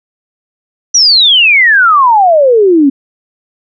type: exponential sweep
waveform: sine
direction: down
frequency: 5960 to 265.3 Hz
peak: -3 dBFS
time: 0.94-2.9 s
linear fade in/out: 10 ms
effects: none